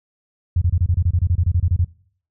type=tone bursts; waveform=sine; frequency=87.4 Hz; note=F2; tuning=2 cents sharp; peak=-13 dBFS; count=16; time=0.56-1.846 s; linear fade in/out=5 ms; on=56 ms; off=26 ms; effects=noise-tail reverb RT60 0.5 s tail -20 dB re dry